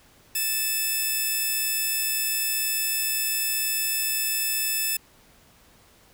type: tone pair together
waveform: 5% pulse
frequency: 1769 / 2614 Hz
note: A6 / E7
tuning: +9 / -15 cents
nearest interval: perfect fifth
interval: 676 cents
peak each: -21 / -15 dBFS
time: 0.35-4.97 s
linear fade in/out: 5 ms
effects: pink hiss -56 dBFS RMS until 6.13 s